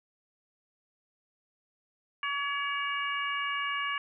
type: harmonic tone with a mistuned harmonic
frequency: 568 Hz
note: C#5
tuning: 42 cents sharp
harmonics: 2 / 3 / 4 / 5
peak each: -33 / -35 / -36 / -37 dBFS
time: 2.23-3.98 s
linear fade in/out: 2 ms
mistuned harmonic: 3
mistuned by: -17 cents
effects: none